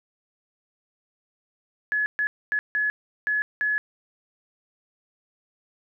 sine tone bursts at uneven times, 1700 Hz, G#6, 40 cents sharp, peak -21 dBFS, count 6, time 1.92-2.06 / 2.19-2.27 / 2.52-2.59 / 2.75-2.9 / 3.27-3.42 / 3.61-3.78 s, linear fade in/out 0 ms, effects none

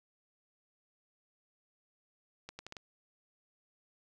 accelerating click train, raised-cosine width 0.2 ms, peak -27 dBFS, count 5, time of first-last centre 2.49-2.768 s, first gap 100 ms, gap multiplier 0.76, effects none

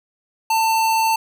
square tone, 893 Hz, A5, 25 cents sharp, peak -16 dBFS, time 0.5-1.16 s, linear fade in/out 5 ms, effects none

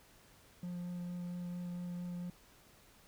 triangle tone with vibrato, 176.5 Hz, F3, 19 cents sharp, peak -37 dBFS, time 0.63-2.3 s, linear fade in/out 2 ms, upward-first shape sine, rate 4.4 Hz, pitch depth 9 cents each way, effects pink hiss -63 dBFS RMS until 3.07 s

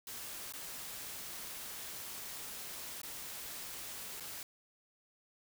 white noise with dropouts, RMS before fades -45 dBFS, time 0.07-4.43 s, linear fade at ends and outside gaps 2 ms, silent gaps 0.524-0.536 / 3.017-3.032 / 4.2-4.205 s, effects none

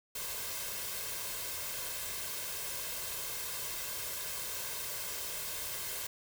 white noise with comb filter, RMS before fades -39 dBFS, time 0.15-6.07 s, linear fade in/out 5 ms, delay 1.9 ms, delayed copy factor +0.6, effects none

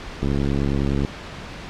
click train, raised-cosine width 3 ms, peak -10 dBFS, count 58, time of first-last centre 0.23-1.049 s, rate 69.6 Hz, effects pink hiss -35 dBFS RMS until 1.69 s + low-pass 4000 Hz 12 dB/octave

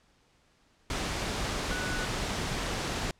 sine tone in noise, 1480 Hz, F#6, in tune, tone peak -35 dBFS, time 1.71-2.05 s, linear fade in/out 2 ms, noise pink, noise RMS -32 dBFS, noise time 0.9-3.11 s, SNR -6 dB, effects pink hiss -66 dBFS RMS until 3.19 s + low-pass 7000 Hz 12 dB/octave

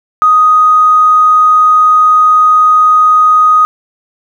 triangle tone with tanh clipping, 1248 Hz, D#6, 5 cents sharp, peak -3 dBFS, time 0.22-3.65 s, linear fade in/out 0 ms, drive 3 dB, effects none

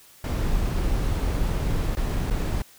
brown noise with dropouts, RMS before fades -24 dBFS, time 0.24-2.62 s, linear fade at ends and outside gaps 2 ms, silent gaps 1.952-1.969 / 2.301-2.308 s, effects white hiss -52 dBFS RMS until 2.78 s

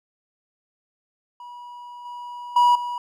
triangle tone with level steps, 970 Hz, B5, 31 cents flat, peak -35 / -31 / -11 / -24 dBFS, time 1.4-2.98 s, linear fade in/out 2 ms, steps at 2.05 / 2.56 / 2.75 s, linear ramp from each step 5 ms, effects none

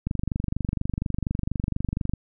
click train, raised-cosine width 5 ms, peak -13 dBFS, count 51, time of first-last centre 0.07-2.136 s, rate 24.2 Hz, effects none

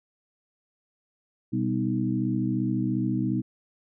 harmonic tone with a mistuned harmonic, 62.8 Hz, B1, 30 cents sharp, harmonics 2 / 3 / 4 / 5, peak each -29 / -29 / -29 / -29 dBFS, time 1.52-3.42 s, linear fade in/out 20 ms, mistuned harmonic 3, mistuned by +75 cents, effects none

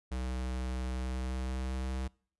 square tone with pitch glide, 63.4 to 64.92 Hz, B1 to C2, +46 to -13 cents, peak -34 dBFS, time 0.11-2.08 s, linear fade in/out 10 ms, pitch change +41 cents, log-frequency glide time 0.95-1.96 s, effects noise-tail reverb RT60 0.5 s tail -25 dB re dry + resampled to 24000 Hz

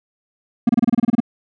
triangle tone bursts, 235.5 Hz, A#3, 18 cents sharp, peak -8 dBFS, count 11, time 0.67-1.203 s, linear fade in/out 5 ms, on 23 ms, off 28 ms, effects none

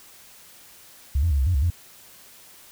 sine tone with pitch steps, 69.2 / 84.2 / 71.1 / 66 / 90.1 / 67.6 / 85.9 Hz, C#2 / E2 / C#2 / C2 / F#2 / C#2 / F2, -2 / +37 / +45 / +16 / -45 / -43 / -28 cents, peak -17 dBFS, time 1.15-1.703 s, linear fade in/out 5 ms, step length 79 ms, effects tanh soft clip ceiling -13 dBFS + white hiss -49 dBFS RMS until 2.71 s

